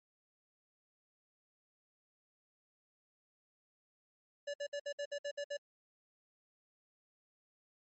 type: tone bursts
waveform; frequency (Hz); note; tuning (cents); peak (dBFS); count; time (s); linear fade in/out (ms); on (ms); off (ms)
square; 575; D5; -37; -38; 9; 4.47-5.572; 10; 70; 59
effects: MP3 32 kbps